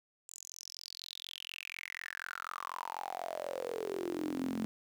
sawtooth tone with high-pass filter sweep, 44.11 Hz, F1, 18 cents sharp, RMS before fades -41 dBFS, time 0.28-4.65 s, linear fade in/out 0 ms, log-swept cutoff 7600 to 220 Hz, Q 9.1, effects 10-bit

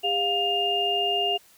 sine tone cluster, 402.5 / 706 / 2814 Hz, G4 / F5 / F7, +46 / +19 / +12 cents, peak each -29 / -27 / -24 dBFS, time 0.03-1.38 s, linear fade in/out 20 ms, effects white hiss -56 dBFS RMS until 1.57 s

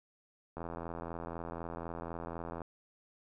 click train, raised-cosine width 1 ms, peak -27 dBFS, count 173, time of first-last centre 0.57-2.618 s, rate 84 Hz, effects none

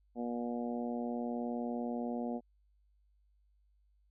harmonic tone, 119.8 Hz, A#2, 48 cents sharp, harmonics 2 / 3 / 4 / 5 / 6 / 7, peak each -36 / -45 / -43 / -45 / -44 / -52 dBFS, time 0.15-2.41 s, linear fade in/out 50 ms, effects added 50 Hz sine -67 dBFS peak until 4.1 s

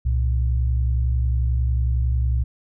sine tone pair together, 65.16 / 116.2 Hz, C2 / A#2, -7 / -5 cents, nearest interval minor seventh, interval 1002 cents, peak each -18 / -25 dBFS, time 0.05-2.44 s, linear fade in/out 10 ms, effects none

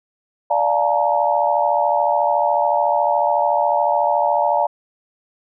sine chord, Bb major seventh, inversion first, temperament equal with one note detuned, 587.3 / 698.5 / 858.4 / 932.3 Hz, D5 / F5 / A5 / Bb5, 0 / 0 / -43 / 0 cents, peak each -20 dBFS, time 0.5-4.67 s, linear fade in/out 10 ms, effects none

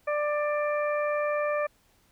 harmonic tone, 592 Hz, D5, 14 cents sharp, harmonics 1 / 2 / 3 / 4, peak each -26 / -32 / -36 / -38 dBFS, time 0.07-1.67 s, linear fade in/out 10 ms, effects pink hiss -65 dBFS RMS until 2.11 s

